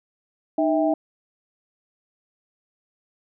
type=tone cluster; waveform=sine; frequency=306.8 / 648 / 795 Hz; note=D#4 / E5 / G5; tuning=-24 / -30 / +24 cents; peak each=-21 / -21 / -27 dBFS; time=0.58-0.94 s; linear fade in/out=5 ms; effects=none